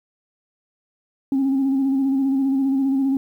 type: tone with vibrato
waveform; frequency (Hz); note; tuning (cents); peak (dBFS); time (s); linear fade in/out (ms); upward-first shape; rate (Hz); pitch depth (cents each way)
sine; 270.1; C#4; -45; -15; 1.32-3.17; 2; square; 15; 30
effects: tanh soft clip ceiling -14 dBFS + 9-bit